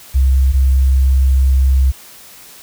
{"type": "tone pair in turn", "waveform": "sine", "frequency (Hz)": [66.2, 66.2], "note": ["C2", "C2"], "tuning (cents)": [21, 21], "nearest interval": "unison", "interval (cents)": 0, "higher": "neither", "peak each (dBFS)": -8, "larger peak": "neither", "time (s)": [[0.14, 0.53], [0.53, 1.92]], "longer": "second", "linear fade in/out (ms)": 20, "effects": ["white hiss -39 dBFS RMS until 2.62 s"]}